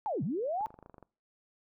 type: linear two-way sweep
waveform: sine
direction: down then up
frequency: 902 to 123.4 to 902 Hz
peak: -30 dBFS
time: 0.06-0.66 s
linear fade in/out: 0 ms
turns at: 0.23 s
type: clicks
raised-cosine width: 1 ms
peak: -37 dBFS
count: 11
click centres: 0.609 / 0.668 / 0.705 / 0.742 / 0.789 / 0.827 / 0.861 / 0.897 / 0.943 / 0.982 / 1.027 s
effects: noise-tail reverb RT60 0.4 s tail -23 dB re dry